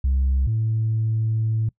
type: tone pair in turn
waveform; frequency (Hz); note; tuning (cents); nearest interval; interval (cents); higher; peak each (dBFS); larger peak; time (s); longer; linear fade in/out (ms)
sine; 66.4 / 110.87; C2 / A2; +26 / +14; major sixth; 888; second; -15 / -18; first; 0.04-0.47 / 0.47-1.69; second; 5
effects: noise-tail reverb RT60 0.1 s tail -24 dB re dry + tanh soft clip ceiling -15 dBFS